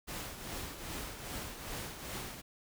pink noise with tremolo, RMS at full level -40 dBFS, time 0.07-2.42 s, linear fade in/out 20 ms, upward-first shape triangle, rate 2.5 Hz, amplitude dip 60%, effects none

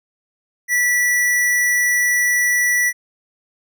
square tone, 1956 Hz, B6, 17 cents flat, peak -15 dBFS, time 0.68-2.93 s, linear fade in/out 50 ms, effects none

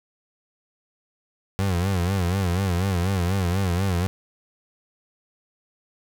30% pulse tone with vibrato, 92.1 Hz, F#2, 7 cents flat, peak -18 dBFS, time 1.59-4.07 s, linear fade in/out 0 ms, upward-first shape sine, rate 4.1 Hz, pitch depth 130 cents each way, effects none

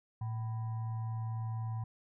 sine tone with frequency modulation, 113 Hz, A2, 47 cents sharp, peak -34 dBFS, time 0.21-1.84 s, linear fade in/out 5 ms, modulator 878 Hz, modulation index 0.28, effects none

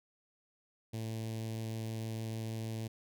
sawtooth tone with notch filter, 111.7 Hz, A2, 27 cents sharp, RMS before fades -39 dBFS, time 0.93-2.88 s, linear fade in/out 10 ms, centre 1300 Hz, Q 0.66, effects none

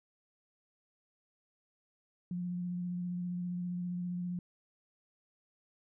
sine tone with vibrato, 177.5 Hz, F3, 28 cents sharp, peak -34 dBFS, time 2.31-4.39 s, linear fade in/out 2 ms, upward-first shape square, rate 15 Hz, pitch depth 13 cents each way, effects none

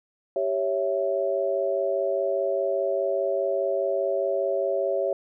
sine chord, C# diminished, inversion second, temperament equal, 392 / 554.4 / 659.3 Hz, G4 / C#5 / E5, 0 / 0 / 0 cents, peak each -28 / -25 / -28 dBFS, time 0.36-5.13 s, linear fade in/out 2 ms, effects none

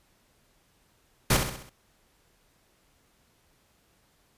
pink noise with echo, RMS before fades -21 dBFS, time 1.3-1.37 s, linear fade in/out 5 ms, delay 65 ms, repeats 5, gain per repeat -6 dB, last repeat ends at 1.695 s, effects pink hiss -66 dBFS RMS until 4.37 s + resampled to 32000 Hz

